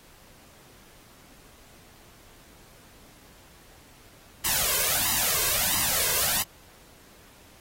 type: noise with flanger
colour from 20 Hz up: white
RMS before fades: -25 dBFS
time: 4.44-6.43 s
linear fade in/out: 10 ms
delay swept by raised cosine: 1 to 1.94 ms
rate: 1.5 Hz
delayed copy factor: +0.8
effects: pink hiss -54 dBFS RMS until 7.6 s + AAC 48 kbps